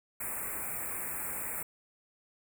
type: band-stop noise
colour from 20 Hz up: white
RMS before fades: -37 dBFS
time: 0.2-1.63 s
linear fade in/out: 5 ms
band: 2500 to 7600 Hz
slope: 96 dB/octave
effects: none